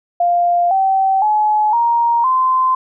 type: tone with pitch steps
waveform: sine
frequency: 698.5 / 770.6 / 850.1 / 937.8 / 1034.5 Hz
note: F5 / G5 / G#5 / A#5 / C6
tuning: 0 / -30 / +40 / +10 / -20 cents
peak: -11 dBFS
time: 0.2-2.75 s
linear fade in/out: 5 ms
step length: 510 ms
effects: none